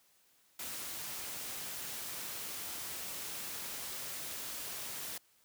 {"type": "noise", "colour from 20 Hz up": "white", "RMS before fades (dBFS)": -42, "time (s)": [0.59, 5.18], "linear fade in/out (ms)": 5, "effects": ["white hiss -69 dBFS RMS until 5.44 s", "high-pass 60 Hz 12 dB/octave"]}